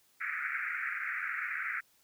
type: band-pass noise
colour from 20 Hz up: white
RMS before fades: -36 dBFS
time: 0.2-1.81 s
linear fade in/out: 20 ms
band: 1300 to 2300 Hz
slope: 96 dB/octave
effects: white hiss -68 dBFS RMS until 2.03 s